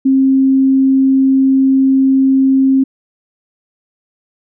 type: tone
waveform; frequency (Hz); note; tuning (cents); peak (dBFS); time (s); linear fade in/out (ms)
sine; 267.1; C4; +36; -7; 0.05-2.84; 10
effects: none